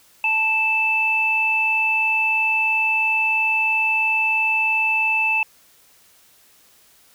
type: tone pair together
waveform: sine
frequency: 880 / 2637 Hz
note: A5 / E7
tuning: 0 / 0 cents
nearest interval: octave + perfect fifth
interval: 1900 cents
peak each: -25 / -17 dBFS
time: 0.24-5.43 s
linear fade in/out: 2 ms
effects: white hiss -54 dBFS RMS until 7.14 s